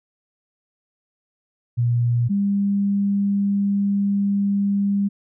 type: tone pair in turn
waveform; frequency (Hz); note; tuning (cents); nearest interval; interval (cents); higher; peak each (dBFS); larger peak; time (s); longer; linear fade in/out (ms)
sine; 119.6 / 200.2; A#2 / G3; +45 / +37; major sixth; 892; second; -16 / -17; first; 1.77-2.29 / 2.29-5.09; second; 20
effects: none